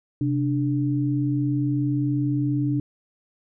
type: tone pair together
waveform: sine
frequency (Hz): 130.81 / 293.7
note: C3 / D4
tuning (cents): 0 / 0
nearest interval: octave + major second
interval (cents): 1400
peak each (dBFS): -23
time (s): 0.21-2.8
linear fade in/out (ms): 2
effects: none